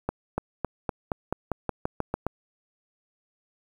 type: accelerating click train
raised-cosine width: 1 ms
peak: -12 dBFS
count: 12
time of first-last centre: 0.09-2.266 s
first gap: 290 ms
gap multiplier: 0.92
effects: 8-bit